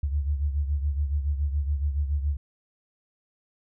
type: beating tone pair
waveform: sine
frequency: 71.1 / 78.2 Hz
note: C#2 / D#2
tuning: +45 / +9 cents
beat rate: 7.1 Hz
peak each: -24 / -31 dBFS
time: 0.03-2.37 s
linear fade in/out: 5 ms
effects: none